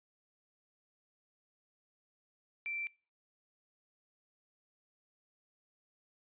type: tone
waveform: sine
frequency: 2344 Hz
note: D7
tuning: 4 cents flat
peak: -36 dBFS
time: 2.66-2.87 s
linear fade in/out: 0 ms
effects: noise-tail reverb RT60 0.4 s tail -25 dB re dry + resampled to 8000 Hz